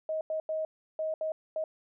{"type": "tone bursts at uneven times", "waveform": "sine", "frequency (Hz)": 630, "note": "D#5", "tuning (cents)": 21, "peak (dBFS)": -29, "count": 6, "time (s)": [[0.09, 0.21], [0.3, 0.4], [0.49, 0.65], [0.99, 1.14], [1.21, 1.32], [1.56, 1.64]], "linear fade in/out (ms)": 2, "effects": []}